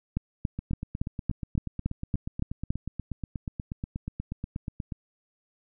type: two click trains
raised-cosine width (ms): 5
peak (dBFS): -20 / -14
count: 37 / 10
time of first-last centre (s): 0.59-4.922 / 0.17-2.705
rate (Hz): 8.31 / 3.55
effects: none